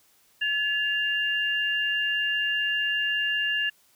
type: tone pair together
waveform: sine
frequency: 1709.1 / 2796 Hz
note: G#6 / F7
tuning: +49 / +1 cents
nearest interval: major sixth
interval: 852 cents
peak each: -26 dBFS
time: 0.41-3.7 s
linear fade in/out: 10 ms
effects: white hiss -62 dBFS RMS until 3.95 s